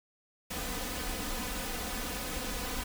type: noise with comb filter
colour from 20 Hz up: pink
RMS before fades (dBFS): -36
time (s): 0.5-2.84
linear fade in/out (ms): 10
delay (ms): 4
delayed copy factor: +0.85
effects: none